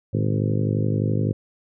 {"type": "harmonic tone with a mistuned harmonic", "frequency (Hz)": 51.7, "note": "G#1", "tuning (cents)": -7, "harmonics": [2, 3, 4, 5, 6, 7, 8, 9, 10], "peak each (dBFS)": [-22, -26, -28, -30, -32, -33, -34, -35, -36], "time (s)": [0.13, 1.33], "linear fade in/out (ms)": 10, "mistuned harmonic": 2, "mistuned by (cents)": 110, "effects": []}